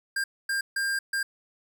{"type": "tone bursts at uneven times", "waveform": "square", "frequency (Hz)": 1600, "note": "G6", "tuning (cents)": 35, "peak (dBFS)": -26, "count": 4, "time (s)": [[0.16, 0.24], [0.49, 0.61], [0.76, 0.99], [1.13, 1.23]], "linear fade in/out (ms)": 5, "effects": []}